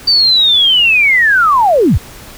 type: linear sweep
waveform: sine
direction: down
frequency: 4650 to 38.15 Hz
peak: -6 dBFS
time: 0.07-1.98 s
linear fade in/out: 10 ms
effects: pink hiss -34 dBFS RMS until 2.37 s